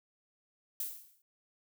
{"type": "noise with exponential decay", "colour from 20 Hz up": "violet", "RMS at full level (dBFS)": -34, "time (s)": [0.8, 1.22], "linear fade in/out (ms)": 2, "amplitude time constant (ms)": 90, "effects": []}